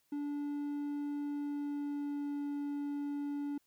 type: tone with pitch glide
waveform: triangle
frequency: 289.6 to 287.4 Hz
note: D4 to D4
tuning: -24 to -37 cents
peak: -33 dBFS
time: 0.12-3.58 s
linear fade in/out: 5 ms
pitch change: -13 cents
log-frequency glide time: 1.25-2.46 s
effects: white hiss -75 dBFS RMS until 3.66 s